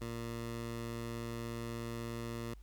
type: tone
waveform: 15% pulse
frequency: 116.54 Hz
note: A#2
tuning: in tune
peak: -33 dBFS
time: 0.01-2.54 s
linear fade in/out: 5 ms
effects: added 50 Hz sine -50 dBFS peak until 2.62 s + pink hiss -71 dBFS RMS until 2.62 s